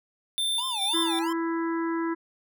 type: tone with tremolo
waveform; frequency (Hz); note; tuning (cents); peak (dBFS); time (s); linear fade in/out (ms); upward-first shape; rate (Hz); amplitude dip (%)
square; 3567; A7; +23; -25; 0.38-1.19; 0; square; 2.3; 40
type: tone with vibrato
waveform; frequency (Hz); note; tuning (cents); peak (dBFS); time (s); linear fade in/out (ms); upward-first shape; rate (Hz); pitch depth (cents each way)
square; 902; A5; +43; -33; 0.58-1.33; 5; sine; 3; 270
type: harmonic tone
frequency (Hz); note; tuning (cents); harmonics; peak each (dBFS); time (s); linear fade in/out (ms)
331.2; E4; +8; 1 / 3 / 4 / 5 / 6; -26 / -34 / -39 / -39 / -44; 0.93-2.15; 20
effects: none